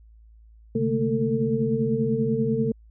sine tone cluster, 133 / 148.1 / 217.2 / 227.4 / 448.8 Hz, C3 / D3 / A3 / A#3 / A4, +29 / +15 / -22 / -43 / +34 cents, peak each -28 / -33 / -28 / -26 / -25 dBFS, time 0.75-2.72 s, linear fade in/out 5 ms, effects added 55 Hz sine -48 dBFS peak until 2.9 s

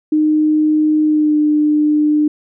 sine tone with pitch glide, 306.8 to 300.7 Hz, D#4 to D4, -24 to +41 cents, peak -10 dBFS, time 0.12-2.28 s, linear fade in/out 5 ms, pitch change -35 cents, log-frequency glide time 1.04-1.39 s, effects none

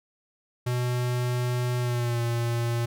square tone with pitch glide, 123.47 to 117.83 Hz, B2 to A#2, 0 to +19 cents, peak -25 dBFS, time 0.66-2.86 s, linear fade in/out 10 ms, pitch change -81 cents, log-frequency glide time 1.79-2.21 s, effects none

